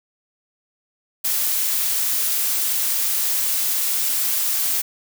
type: noise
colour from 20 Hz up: blue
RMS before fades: -21 dBFS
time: 1.24-4.82 s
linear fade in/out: 10 ms
effects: none